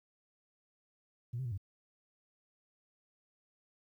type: tone with pitch steps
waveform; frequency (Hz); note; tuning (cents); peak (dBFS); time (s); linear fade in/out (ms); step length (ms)
sine; 119.3 / 131.8 / 119.1 / 96.5; A#2 / C3 / A#2 / G2; +41 / +13 / +38 / -27; -34; 1.33-1.578; 10; 62
effects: tanh soft clip ceiling -31 dBFS + 12-bit